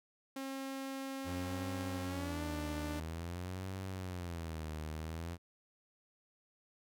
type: tone with pitch glide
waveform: sawtooth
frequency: 269.4 to 295.5 Hz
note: C#4 to D4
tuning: -49 to +11 cents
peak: -36 dBFS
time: 0.36-3 s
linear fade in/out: 5 ms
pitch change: +160 cents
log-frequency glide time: 2.03-2.42 s
type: tone with vibrato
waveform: sawtooth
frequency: 85.9 Hz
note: F2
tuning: 28 cents flat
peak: -36 dBFS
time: 1.24-5.38 s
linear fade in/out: 50 ms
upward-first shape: sine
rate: 0.49 Hz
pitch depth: 180 cents each way
effects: none